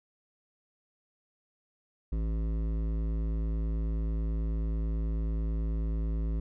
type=tone with hard clipping; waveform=triangle; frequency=54.6 Hz; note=A1; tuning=13 cents flat; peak=-30 dBFS; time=2.12-6.4 s; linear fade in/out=5 ms; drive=17 dB; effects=none